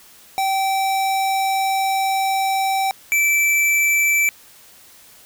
square tone pair in turn, 774 / 2324 Hz, G5 / D7, -22 / -19 cents, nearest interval octave + perfect fifth, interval 1903 cents, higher second, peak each -18 / -15 dBFS, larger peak second, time 0.38-2.91 / 3.12-4.29 s, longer first, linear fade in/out 0 ms, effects white hiss -47 dBFS RMS until 5.25 s

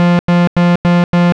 45% pulse tone bursts, 174.6 Hz, F3, in tune, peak -7 dBFS, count 5, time 0-1.322 s, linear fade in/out 0 ms, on 190 ms, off 93 ms, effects low-pass 3000 Hz 12 dB/octave

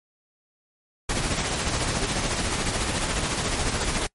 pink noise with tremolo, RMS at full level -24 dBFS, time 1.09-4.07 s, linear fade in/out 5 ms, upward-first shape sine, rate 14 Hz, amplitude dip 40%, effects noise-tail reverb RT60 0.1 s tail -24 dB re dry + MP3 48 kbps

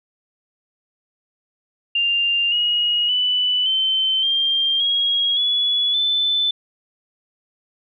sine tone with pitch steps, 2794 / 2888 / 2984 / 3084 / 3187 / 3294 / 3404 / 3518 Hz, F7 / F#7 / F#7 / G7 / G7 / G#7 / G#7 / A7, 0 / -43 / +14 / -29 / +28 / -15 / +42 / -1 cents, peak -16 dBFS, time 1.95-6.51 s, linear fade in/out 5 ms, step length 570 ms, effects none

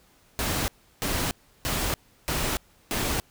pink noise bursts, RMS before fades -27 dBFS, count 5, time 0.39-3.2 s, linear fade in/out 0 ms, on 290 ms, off 340 ms, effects pink hiss -60 dBFS RMS until 3.3 s

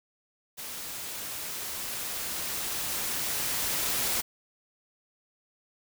white noise with level ramp, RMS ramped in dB -39 to -28 dBFS, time 0.57-4.22 s, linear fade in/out 20 ms, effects none

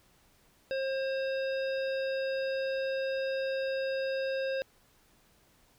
harmonic tone with a mistuned harmonic, 534 Hz, C5, 35 cents sharp, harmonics 1 / 3 / 5 / 7 / 9, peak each -30 / -40 / -44 / -47 / -49 dBFS, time 0.71-4.62 s, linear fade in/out 0 ms, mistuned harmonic 9, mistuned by +51 cents, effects pink hiss -65 dBFS RMS until 5.78 s

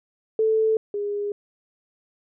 sine tone pair in turn, 440 / 409.6 Hz, A4 / G#4, 0 / -24 cents, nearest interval minor second, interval 124 cents, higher first, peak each -17 / -24 dBFS, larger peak first, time 0.39-0.77 / 0.94-1.32 s, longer neither, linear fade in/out 2 ms, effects none

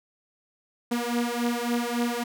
sawtooth beating tone pair, 237 / 240.6 Hz, A#3 / B3, +29 / -45 cents, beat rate 3.6 Hz, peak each -24 dBFS, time 0.91-2.24 s, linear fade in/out 10 ms, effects none

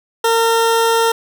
20% pulse tone, 457.1 Hz, A#4, 34 cents flat, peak -7 dBFS, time 0.24-1.12 s, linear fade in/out 5 ms, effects none

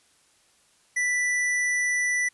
square tone, 1976 Hz, B6, in tune, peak -23 dBFS, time 0.96-2.29 s, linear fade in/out 10 ms, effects white hiss -62 dBFS RMS until 2.33 s + resampled to 24000 Hz

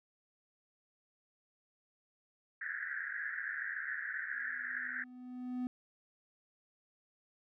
pink band-pass noise, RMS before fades -40 dBFS, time 2.61-5.04 s, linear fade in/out 2 ms, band 1500 to 1900 Hz, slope 96 dB/octave
triangle tone with exponential growth, 250 Hz, B3, 21 cents sharp, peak -31 dBFS, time 4.33-5.67 s, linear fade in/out 0 ms, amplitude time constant 290 ms
effects none

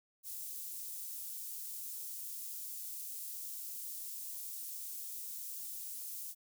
white high-pass noise, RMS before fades -44 dBFS, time 0.23-6.35 s, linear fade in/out 50 ms, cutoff 8100 Hz, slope 12 dB/octave, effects none

